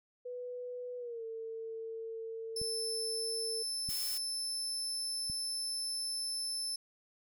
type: tone with pitch glide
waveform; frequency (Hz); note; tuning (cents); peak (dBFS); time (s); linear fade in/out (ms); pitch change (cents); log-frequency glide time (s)
sine; 493.9 to 450.3; B4 to A4; 0 to +40; -39; 0.25-3.63; 10; -160; 0.98-1.24
type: tone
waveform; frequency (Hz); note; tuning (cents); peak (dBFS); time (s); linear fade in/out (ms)
30% pulse; 5274; E8; 0; -31; 2.56-6.76; 5
type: clicks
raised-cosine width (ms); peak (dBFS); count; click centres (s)
5; -32; 3; 2.616 / 3.889 / 5.299
type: noise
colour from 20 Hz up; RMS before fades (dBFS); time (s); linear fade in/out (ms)
blue; -41; 3.89-4.18; 5
effects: none